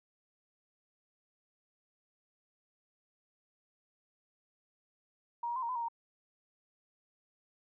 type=tone with pitch steps; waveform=sine; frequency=944 / 950 / 1034 / 934 / 1010 / 939 / 928 Hz; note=A#5 / A#5 / C6 / A#5 / B5 / A#5 / A#5; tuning=+22 / +33 / -21 / +3 / +39 / +12 / -8 cents; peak=-33 dBFS; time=5.43-5.885 s; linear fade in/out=5 ms; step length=65 ms; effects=none